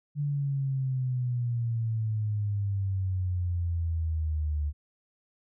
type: exponential sweep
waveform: sine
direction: down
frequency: 146.83 to 73 Hz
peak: -26 dBFS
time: 0.15-4.73 s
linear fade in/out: 50 ms
effects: none